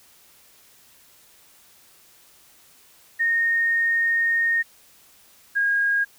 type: tone pair in turn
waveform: sine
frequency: 1846 / 1631 Hz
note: A#6 / G#6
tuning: -17 / -32 cents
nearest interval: major second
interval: 215 cents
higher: first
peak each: -18 dBFS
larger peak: neither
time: 3.19-4.63 / 5.55-6.05 s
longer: first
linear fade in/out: 20 ms
effects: white hiss -54 dBFS RMS until 6.18 s